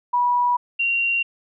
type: tone pair in turn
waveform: sine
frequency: 975 / 2758 Hz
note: B5 / F7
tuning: -23 / -22 cents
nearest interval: octave + tritone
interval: 1801 cents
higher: second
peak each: -16 / -18 dBFS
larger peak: first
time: 0.13-0.57 / 0.79-1.23 s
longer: neither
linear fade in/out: 10 ms
effects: none